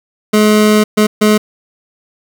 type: tone bursts at uneven times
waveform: 25% pulse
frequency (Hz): 212.6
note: G#3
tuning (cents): +41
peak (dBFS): -3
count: 3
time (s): 0.33-0.84 / 0.97-1.07 / 1.21-1.38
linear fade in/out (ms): 10
effects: none